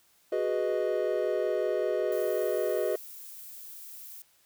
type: chord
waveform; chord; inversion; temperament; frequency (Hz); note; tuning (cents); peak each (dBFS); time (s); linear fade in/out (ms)
triangle; G# minor seventh; third; equal; 370 / 415.3 / 493.9 / 622.3; F#4 / G#4 / B4 / D#5; 0 / 0 / 0 / 0; -30 / -30 / -30 / -29; 0.32-2.96; 5
type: noise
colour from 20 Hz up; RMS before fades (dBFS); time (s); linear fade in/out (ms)
violet; -45; 2.12-4.22; 2
effects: white hiss -65 dBFS RMS until 4.45 s